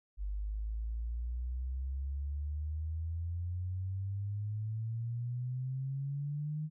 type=exponential sweep; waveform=sine; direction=up; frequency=49 to 155.56 Hz; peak=-34 dBFS; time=0.17-6.7 s; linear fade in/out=50 ms; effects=none